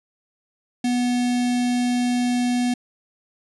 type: tone with notch filter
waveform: square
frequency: 245.4 Hz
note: B3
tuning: 11 cents flat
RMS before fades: -21 dBFS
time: 0.84-2.74 s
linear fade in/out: 5 ms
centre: 1200 Hz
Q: 1.3
effects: resampled to 24000 Hz